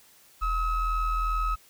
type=ring-modulated tone; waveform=triangle; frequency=659.3 Hz; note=E5; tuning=in tune; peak=-19 dBFS; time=0.41-1.56 s; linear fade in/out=20 ms; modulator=618 Hz; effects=white hiss -57 dBFS RMS until 1.69 s